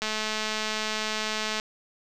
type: click train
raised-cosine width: 0.2 ms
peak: -12 dBFS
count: 342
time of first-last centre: 0.02-1.599 s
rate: 216 Hz
effects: none